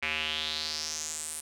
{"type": "tone with band-pass filter sweep", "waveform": "square", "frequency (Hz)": 77.78, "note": "D#2", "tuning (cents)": 0, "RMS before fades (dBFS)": -34, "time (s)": [0.02, 1.41], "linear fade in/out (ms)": 10, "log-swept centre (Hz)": [2300, 9700], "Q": 4.4, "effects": []}